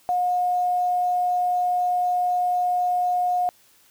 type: tone with quantisation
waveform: sine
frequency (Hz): 719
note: F#5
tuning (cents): -50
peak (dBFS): -19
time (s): 0.09-3.49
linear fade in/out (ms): 0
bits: 8
effects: white hiss -57 dBFS RMS until 3.9 s